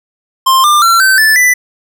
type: tone with pitch steps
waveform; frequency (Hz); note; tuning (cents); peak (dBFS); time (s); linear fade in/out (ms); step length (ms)
square; 1053 / 1195.7 / 1357.7 / 1541.7 / 1750.6 / 1987.8; C6 / D6 / F6 / G6 / A6 / B6; +11 / +31 / -49 / -29 / -9 / +11; -6; 0.46-1.54; 10; 180
effects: none